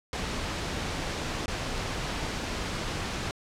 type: noise with dropouts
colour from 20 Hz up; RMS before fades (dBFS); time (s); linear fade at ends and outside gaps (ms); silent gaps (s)
pink; -32; 0.13-3.31; 1; 1.459-1.48
effects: low-pass 6000 Hz 12 dB/octave